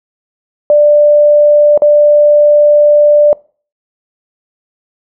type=tone with dropouts; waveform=sine; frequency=591 Hz; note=D5; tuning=11 cents sharp; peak=-3 dBFS; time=0.7-3.33 s; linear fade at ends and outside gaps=1 ms; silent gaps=1.776-1.82 s; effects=noise-tail reverb RT60 0.4 s tail -23 dB re dry